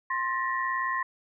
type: tone cluster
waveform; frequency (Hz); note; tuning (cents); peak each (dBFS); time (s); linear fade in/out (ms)
sine; 1053 / 1782 / 1900; C6 / A6 / A#6; +11 / +22 / +33; -28 / -35 / -32; 0.1-1.03; 5
effects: none